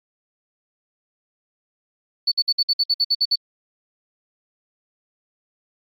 sine tone bursts, 4466 Hz, C#8, 12 cents sharp, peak -14 dBFS, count 11, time 2.27-3.358 s, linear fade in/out 10 ms, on 48 ms, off 56 ms, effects tanh soft clip ceiling -10 dBFS + Opus 48 kbps

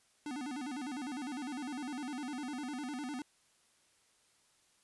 square tone with vibrato, 271.9 Hz, C#4, 33 cents flat, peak -39 dBFS, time 0.26-3.22 s, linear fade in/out 2 ms, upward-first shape square, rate 9.9 Hz, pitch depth 150 cents each way, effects white hiss -70 dBFS RMS until 4.83 s + resampled to 24000 Hz

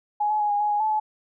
sine tone with pitch steps, 835 / 851 / 834 / 820 / 837 / 829 / 867 / 857 Hz, G#5 / G#5 / G#5 / G#5 / G#5 / G#5 / A5 / A5, +9 / +42 / +7 / -22 / +13 / -3 / -26 / -46 cents, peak -20 dBFS, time 0.2-1 s, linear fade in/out 10 ms, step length 100 ms, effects none

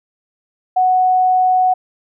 sine tone, 740 Hz, F#5, in tune, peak -10 dBFS, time 0.76-1.74 s, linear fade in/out 10 ms, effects none

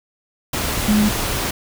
sine tone in noise, 210.8 Hz, G#3, 26 cents sharp, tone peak -13 dBFS, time 0.88-1.09 s, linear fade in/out 5 ms, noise pink, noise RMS -22 dBFS, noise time 0.53-1.51 s, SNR +6 dB, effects none

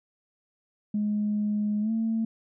sine tone with pitch glide, 209.3 to 224.3 Hz, G#3 to A3, +14 to +34 cents, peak -23 dBFS, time 0.94-2.25 s, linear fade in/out 5 ms, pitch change +120 cents, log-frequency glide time 1.81-1.91 s, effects tanh soft clip ceiling -19 dBFS

